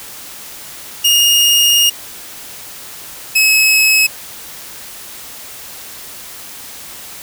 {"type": "tone pair in turn", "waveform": "sawtooth", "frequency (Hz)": [2846, 2572], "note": ["F7", "E7"], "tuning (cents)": [32, -43], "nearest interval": "major second", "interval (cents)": 175, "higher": "first", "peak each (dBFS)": -5, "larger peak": "neither", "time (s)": [[1.04, 1.9], [3.35, 4.07]], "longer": "first", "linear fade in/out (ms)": 10, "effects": ["white hiss -32 dBFS RMS until 7.22 s"]}